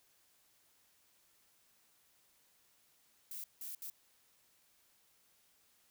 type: noise bursts at uneven times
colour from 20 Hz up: violet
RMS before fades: -45 dBFS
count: 3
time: 3.31-3.44 / 3.61-3.75 / 3.82-3.9 s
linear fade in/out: 2 ms
effects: white hiss -71 dBFS RMS until 5.9 s